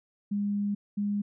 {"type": "tone pair in turn", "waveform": "sine", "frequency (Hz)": [203.7, 204.5], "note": ["G#3", "G#3"], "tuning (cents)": [-33, -26], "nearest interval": "unison", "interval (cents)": 7, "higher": "second", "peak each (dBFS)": -26, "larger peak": "neither", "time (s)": [[0.31, 0.75], [0.97, 1.22]], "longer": "first", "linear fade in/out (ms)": 10, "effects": []}